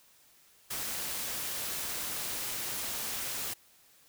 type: noise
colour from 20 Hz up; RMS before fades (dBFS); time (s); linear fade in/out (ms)
white; -36; 0.7-3.54; 10
effects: white hiss -62 dBFS RMS until 4.08 s